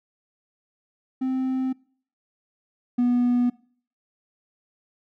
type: tone pair in turn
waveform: triangle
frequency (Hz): 260.4 / 244.4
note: C4 / B3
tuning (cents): -8 / -18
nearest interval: minor second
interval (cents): 110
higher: first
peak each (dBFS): -20 / -15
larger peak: second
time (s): 1.21-1.73 / 2.98-3.5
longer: neither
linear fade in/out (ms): 10
effects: noise-tail reverb RT60 0.5 s tail -24 dB re dry + tanh soft clip ceiling -12 dBFS